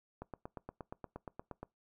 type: click train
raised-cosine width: 1 ms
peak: -29 dBFS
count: 13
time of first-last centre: 0.22-1.63 s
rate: 8.51 Hz
effects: noise-tail reverb RT60 0.2 s tail -23 dB re dry